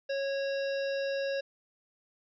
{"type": "harmonic tone", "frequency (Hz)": 550, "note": "C#5", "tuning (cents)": -14, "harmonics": [1, 3, 5, 7, 9, 10], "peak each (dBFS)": [-30, -40, -44, -47, -49, -50], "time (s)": [0.09, 1.41], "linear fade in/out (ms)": 10, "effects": []}